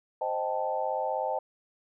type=chord; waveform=sine; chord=A half-diminished seventh; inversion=first; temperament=equal; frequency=523.3 / 622.3 / 784 / 880 Hz; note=C5 / Eb5 / G5 / A5; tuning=0 / 0 / 0 / 0 cents; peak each=-33 dBFS; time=0.21-1.39 s; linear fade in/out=5 ms; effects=none